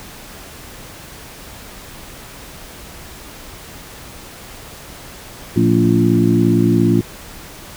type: harmonic tone with a mistuned harmonic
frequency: 57.3 Hz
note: A#1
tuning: 29 cents flat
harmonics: 2 / 3 / 4 / 5 / 6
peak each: -17 / -17 / -17 / -17 / -17 dBFS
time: 5.56-7.01 s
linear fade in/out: 5 ms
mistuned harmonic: 3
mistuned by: +56 cents
effects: pink hiss -36 dBFS RMS until 7.76 s